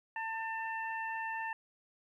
harmonic tone, 896 Hz, A5, 31 cents sharp, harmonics 1 / 2 / 3, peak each -38 / -39 / -46 dBFS, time 0.16-1.53 s, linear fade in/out 2 ms, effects 12-bit

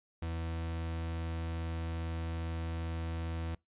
40% pulse tone, 82.41 Hz, E2, in tune, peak -34 dBFS, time 0.22-3.55 s, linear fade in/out 5 ms, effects noise-tail reverb RT60 0.2 s tail -25 dB re dry + resampled to 8000 Hz

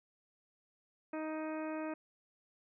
harmonic tone, 312.5 Hz, D#4, 8 cents sharp, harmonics 1 / 2 / 3 / 4 / 5 / 6 / 7 / 8, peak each -39 / -42 / -48 / -50 / -52 / -56 / -58 / -54 dBFS, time 1.13-1.94 s, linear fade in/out 5 ms, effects none

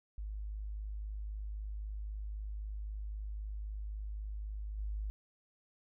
sine tone with level steps, 51.91 Hz, G#1, in tune, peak -38 / -35 dBFS, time 0.18-5.1 s, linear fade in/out 0 ms, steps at 4.77 s, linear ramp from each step 20 ms, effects none

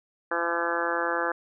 harmonic tone, 170 Hz, F3, 46 cents flat, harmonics 2 / 3 / 4 / 5 / 6 / 7 / 8 / 9 / 10, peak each -34 / -31 / -36 / -34 / -35 / -33 / -34 / -32 / -33 dBFS, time 0.31-1.32 s, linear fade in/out 5 ms, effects none

